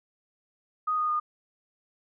sine tone with pitch steps, 1244.5 / 1233.1 / 1221.7 Hz, D#6 / D#6 / D#6, 0 / -16 / -32 cents, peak -24 dBFS, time 0.87-1.2 s, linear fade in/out 10 ms, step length 110 ms, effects none

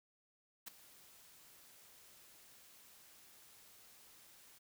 white noise with ADSR envelope, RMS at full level -44 dBFS, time 0.66-4.59 s, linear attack 18 ms, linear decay 9 ms, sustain -18 dB, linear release 18 ms, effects none

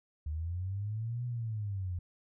sine linear two-way sweep, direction up then down, 73.6 to 123.47 to 86.3 Hz, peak -33 dBFS, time 0.26-1.99 s, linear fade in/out 5 ms, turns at 1.25 s, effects none

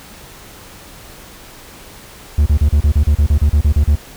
triangle tone bursts, 73.42 Hz, D2, in tune, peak -6 dBFS, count 14, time 2.38-3.955 s, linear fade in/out 5 ms, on 80 ms, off 35 ms, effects pink hiss -38 dBFS RMS until 4.16 s

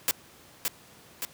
white noise with echo, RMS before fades -24 dBFS, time 0.08-0.11 s, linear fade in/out 0 ms, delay 570 ms, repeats 2, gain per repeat -4 dB, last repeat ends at 1.25 s, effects pink hiss -53 dBFS RMS until 1.33 s + high-pass 100 Hz 12 dB/octave

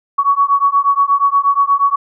sine beating tone pair, 1118 / 1126.4 Hz, C#6 / C#6, +14 / +27 cents, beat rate 8.4 Hz, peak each -13 dBFS, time 0.18-1.96 s, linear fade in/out 10 ms, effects none

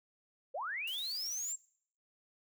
sine linear sweep, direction up, 474 to 7560 Hz, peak -36 dBFS, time 0.54-1.56 s, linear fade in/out 10 ms
blue noise with tremolo, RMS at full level -49 dBFS, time 0.87-1.53 s, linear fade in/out 5 ms, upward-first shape square, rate 18 Hz, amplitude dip 25%
effects noise-tail reverb RT60 0.6 s tail -23 dB re dry

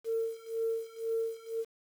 sine tone with tremolo, 453.1 Hz, A#4, 49 cents flat, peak -27 dBFS, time 0.04-1.65 s, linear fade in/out 50 ms, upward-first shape sine, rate 2 Hz, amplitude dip 95%, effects tanh soft clip ceiling -23 dBFS + 9-bit

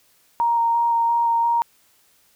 sine tone with vibrato, 932.3 Hz, A#5, in tune, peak -16 dBFS, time 0.4-1.62 s, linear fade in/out 0 ms, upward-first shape square, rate 2.9 Hz, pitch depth 9 cents each way, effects white hiss -59 dBFS RMS until 2.35 s

